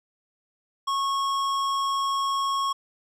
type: tone with hard clipping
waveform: sine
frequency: 1097 Hz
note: C#6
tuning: 18 cents flat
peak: -25 dBFS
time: 0.87-2.73 s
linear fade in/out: 10 ms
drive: 13 dB
effects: none